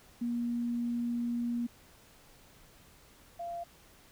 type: tone pair in turn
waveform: sine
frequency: 237.9 / 688.2 Hz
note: A#3 / F5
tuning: +35 / -26 cents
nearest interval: octave + tritone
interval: 1839 cents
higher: second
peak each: -30 / -36 dBFS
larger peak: first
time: 0.21-1.67 / 3.39-3.64 s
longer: first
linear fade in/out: 10 ms
effects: pink hiss -59 dBFS RMS until 4.11 s